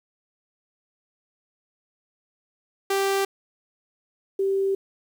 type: tone pair in turn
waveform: sawtooth / sine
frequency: 392 / 389.7 Hz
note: G4 / G4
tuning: 0 / -10 cents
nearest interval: unison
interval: 10 cents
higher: first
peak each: -17 / -20 dBFS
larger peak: first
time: 2.9-3.25 / 4.39-4.75 s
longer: second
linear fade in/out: 5 ms
effects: 9-bit